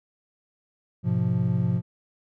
triangle chord, F diminished, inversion first, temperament just, 104.77 / 125.72 / 174.61 Hz, Ab2 / Cb3 / F3, +16 / +31 / 0 cents, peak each -25 / -23 / -23 dBFS, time 1.03-1.82 s, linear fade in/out 50 ms, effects none

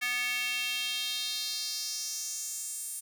square tone with high-pass filter sweep, 246.2 Hz, B3, 5 cents flat, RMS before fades -34 dBFS, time 0.01-3.01 s, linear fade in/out 20 ms, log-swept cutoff 2000 to 9100 Hz, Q 3.2, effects none

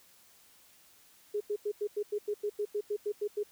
sine tone bursts, 415.3 Hz, G#4, in tune, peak -29 dBFS, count 14, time 1.34-3.434 s, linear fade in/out 10 ms, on 66 ms, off 90 ms, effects white hiss -61 dBFS RMS until 3.51 s

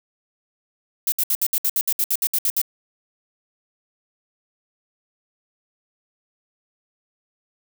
violet noise bursts, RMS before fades -20 dBFS, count 14, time 1.07-2.616 s, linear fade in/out 2 ms, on 51 ms, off 64 ms, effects none

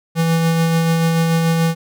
square tone with tremolo, 164.81 Hz, E3, in tune, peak -13 dBFS, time 0.15-1.75 s, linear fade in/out 50 ms, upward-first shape sine, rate 6.9 Hz, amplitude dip 25%, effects none

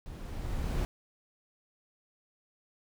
brown noise with level ramp, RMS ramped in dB -43 to -29 dBFS, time 0.06-0.85 s, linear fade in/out 0 ms, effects none

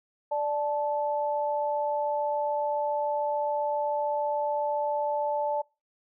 sine tone pair together, 588.6 / 873 Hz, D5 / A5, +4 / -14 cents, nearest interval perfect fifth, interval 682 cents, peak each -28 dBFS, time 0.31-5.62 s, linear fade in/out 10 ms, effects noise-tail reverb RT60 0.3 s tail -26 dB re dry

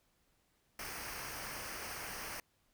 pink noise with comb filter, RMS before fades -44 dBFS, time 0.79-2.4 s, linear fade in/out 2 ms, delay 0.27 ms, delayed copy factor -0.65, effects pink hiss -75 dBFS RMS until 2.73 s

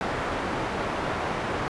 white low-pass noise, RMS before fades -29 dBFS, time 0.01-1.68 s, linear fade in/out 0 ms, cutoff 1200 Hz, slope 12 dB/octave, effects resampled to 24000 Hz

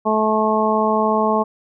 harmonic tone, 216.8 Hz, A3, 25 cents flat, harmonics 1 / 2 / 3 / 4 / 5, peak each -21 / -21 / -21 / -21 / -21 dBFS, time 0.05-1.44 s, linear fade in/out 20 ms, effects none

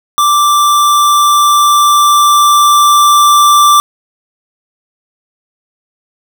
square tone with level ramp, 1174.7 Hz, D6, in tune, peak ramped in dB -7 to -4 dBFS, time 0.18-3.8 s, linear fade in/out 0 ms, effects none

